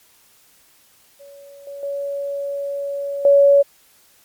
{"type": "tone with level steps", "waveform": "sine", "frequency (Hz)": 563, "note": "C#5", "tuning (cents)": 27, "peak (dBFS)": [-39, -30, -22, -8], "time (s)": [1.19, 3.63], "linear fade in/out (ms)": 20, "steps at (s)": [1.67, 1.83, 3.25], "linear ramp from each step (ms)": 2, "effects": ["white hiss -54 dBFS RMS until 4.24 s", "MP3 96 kbps"]}